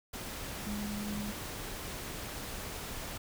sine tone in noise, 206.9 Hz, G#3, 6 cents flat, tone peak -36 dBFS, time 0.66-1.32 s, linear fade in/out 10 ms, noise pink, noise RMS -41 dBFS, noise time 0.13-3.18 s, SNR +2 dB, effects none

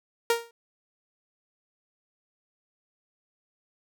sawtooth tone with exponential decay, 466.2 Hz, A#4, in tune, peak -14 dBFS, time 0.3-0.51 s, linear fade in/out 2 ms, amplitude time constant 45 ms, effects none

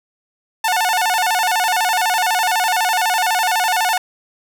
sawtooth tone with vibrato, 806 Hz, G5, 48 cents sharp, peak -11 dBFS, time 0.64-3.98 s, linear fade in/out 5 ms, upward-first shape square, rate 12 Hz, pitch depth 170 cents each way, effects none

